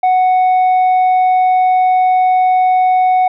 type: tone with tanh clipping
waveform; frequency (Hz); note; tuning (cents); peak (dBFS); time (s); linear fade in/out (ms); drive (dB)
sine; 740; F#5; 0; -9; 0.03-3.28; 5; 3
effects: none